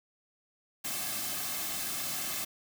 white noise with comb filter, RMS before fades -35 dBFS, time 0.84-2.45 s, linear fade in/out 10 ms, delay 2.1 ms, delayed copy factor -0.65, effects none

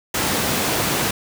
pink high-pass noise, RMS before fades -21 dBFS, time 0.14-1.11 s, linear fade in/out 5 ms, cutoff 120 Hz, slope 12 dB/octave, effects none

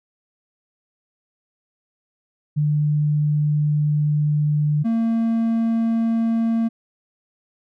sine / triangle tone pair in turn, 149.2 / 227.8 Hz, D3 / A#3, +28 / -40 cents, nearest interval perfect fifth, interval 732 cents, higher second, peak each -16 / -15 dBFS, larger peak second, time 2.56-4.84 / 4.84-6.69 s, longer first, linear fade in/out 20 ms, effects none

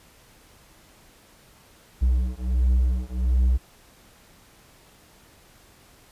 triangle beating tone pair, 61.74 / 63.14 Hz, B1 / B1, 0 / +39 cents, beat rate 1.4 Hz, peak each -20 dBFS, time 2.01-3.58 s, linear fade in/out 20 ms, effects pink hiss -54 dBFS RMS until 6.11 s + resampled to 32000 Hz

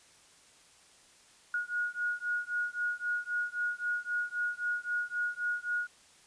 sine beating tone pair, 1443 / 1446.8 Hz, F#6 / F#6, -44 / -39 cents, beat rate 3.8 Hz, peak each -34 / -34 dBFS, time 1.54-5.87 s, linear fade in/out 2 ms, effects white hiss -60 dBFS RMS until 6.26 s + resampled to 22050 Hz

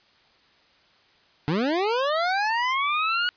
25% pulse linear sweep, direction up, 140 to 1464 Hz, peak -18 dBFS, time 1.48-3.29 s, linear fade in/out 0 ms, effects white hiss -59 dBFS RMS until 3.36 s + resampled to 11025 Hz

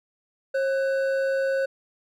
triangle tone pair together, 539 / 1500 Hz, C#5 / F#6, -49 / +23 cents, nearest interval octave + tritone, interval 1772 cents, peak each -20 / -30 dBFS, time 0.54-1.66 s, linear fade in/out 10 ms, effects none

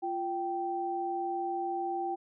sine tone pair together, 347.1 / 780 Hz, F4 / G5, -11 / -9 cents, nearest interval octave + major second, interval 1402 cents, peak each -35 / -32 dBFS, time 0.02-2.16 s, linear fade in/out 20 ms, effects none

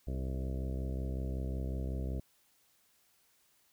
harmonic tone with a mistuned harmonic, 65.41 Hz, C2, in tune, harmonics 1 / 2 / 3 / 4 / 5 / 6 / 7 / 8 / 9 / 10, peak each -35 / -41 / -45 / -47 / -49 / -51 / -52 / -53 / -54 / -55 dBFS, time 0.07-2.2 s, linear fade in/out 5 ms, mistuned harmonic 7, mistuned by -17 cents, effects white hiss -70 dBFS RMS until 3.72 s

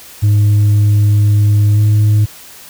sine tone with pitch glide, 103.83 to 105.64 Hz, G#2 to G#2, 0 to +30 cents, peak -4 dBFS, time 0.22-2.26 s, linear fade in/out 20 ms, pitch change +30 cents, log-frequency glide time 1.73-1.79 s, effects tanh soft clip ceiling -6 dBFS + white hiss -36 dBFS RMS until 2.69 s

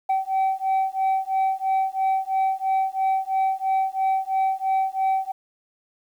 sine beating tone pair, 766 / 769 Hz, G5 / G5, -40 / -33 cents, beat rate 3 Hz, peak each -21 dBFS, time 0.09-5.32 s, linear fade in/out 10 ms, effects tanh soft clip ceiling -17 dBFS + 9-bit

